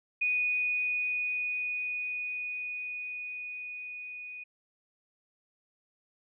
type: tone with level ramp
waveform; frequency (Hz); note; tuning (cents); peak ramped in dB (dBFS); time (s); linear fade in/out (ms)
sine; 2476; D#7; -9; -25 to -40; 0.21-4.44; 10
effects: none